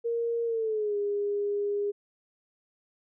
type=tone with pitch glide; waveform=sine; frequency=466.2 to 408.2 Hz; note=A#4 to G#4; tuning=0 to -30 cents; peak=-26 dBFS; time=0.04-1.92 s; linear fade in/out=20 ms; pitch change=-230 cents; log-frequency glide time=0.45-0.97 s; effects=none